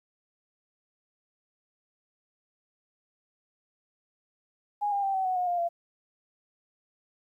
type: tone with pitch steps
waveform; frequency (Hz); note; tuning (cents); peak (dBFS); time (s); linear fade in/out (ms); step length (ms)
sine; 825 / 803.4 / 782.3 / 761.8 / 741.8 / 722.4 / 703.4 / 685; G#5 / G5 / G5 / G5 / F#5 / F#5 / F5 / F5; -12 / +42 / -4 / -50 / +4 / -42 / +12 / -34; -25; 4.81-5.69; 20; 110
effects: 11-bit